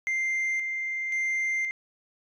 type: tone with tremolo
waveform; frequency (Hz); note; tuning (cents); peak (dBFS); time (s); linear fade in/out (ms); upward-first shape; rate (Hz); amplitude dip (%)
sine; 2093; C7; 0; -22; 0.07-1.71; 0; square; 0.95; 45
effects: tanh soft clip ceiling -24 dBFS